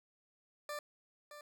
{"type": "tone with echo", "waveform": "20% pulse", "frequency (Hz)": 591, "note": "D5", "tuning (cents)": 11, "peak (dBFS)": -35, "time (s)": [0.69, 0.79], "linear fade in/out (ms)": 2, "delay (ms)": 620, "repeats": 1, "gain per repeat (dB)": -10, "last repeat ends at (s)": 1.41, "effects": []}